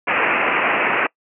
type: low-pass noise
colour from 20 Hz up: white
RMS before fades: -18 dBFS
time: 0.07-1.07 s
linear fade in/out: 10 ms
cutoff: 2700 Hz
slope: 96 dB/octave
effects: noise-tail reverb RT60 0.1 s tail -25 dB re dry + high-pass 300 Hz 12 dB/octave